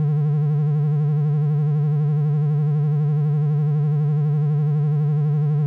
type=tone with vibrato; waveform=triangle; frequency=148.5 Hz; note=D3; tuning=20 cents sharp; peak=-14 dBFS; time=0-5.66 s; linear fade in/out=0 ms; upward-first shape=sine; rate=12 Hz; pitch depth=72 cents each way; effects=none